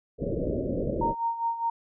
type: low-pass noise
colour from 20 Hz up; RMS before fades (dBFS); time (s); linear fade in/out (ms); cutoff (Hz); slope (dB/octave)
white; -29; 0.18-1.15; 50; 600; 96
type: tone with tremolo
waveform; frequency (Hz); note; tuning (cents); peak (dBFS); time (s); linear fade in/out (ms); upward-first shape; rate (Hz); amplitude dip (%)
sine; 925; A#5; -14; -23; 1.01-1.7; 5; sine; 4.9; 70
effects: none